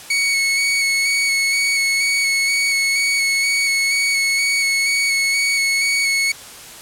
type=tone with vibrato; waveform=sawtooth; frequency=2217 Hz; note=C#7; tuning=in tune; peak=-12 dBFS; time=0.1-6.32 s; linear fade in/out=5 ms; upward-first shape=square; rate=2.1 Hz; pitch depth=15 cents each way; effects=white hiss -37 dBFS RMS until 6.81 s + low-pass 11000 Hz 12 dB/octave